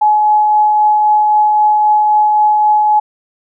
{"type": "tone with tremolo", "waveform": "sine", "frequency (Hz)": 847, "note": "G#5", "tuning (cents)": 34, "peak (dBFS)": -6, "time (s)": [0.01, 3], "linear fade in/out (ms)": 10, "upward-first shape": "triangle", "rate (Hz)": 3.8, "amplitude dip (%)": 25, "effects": []}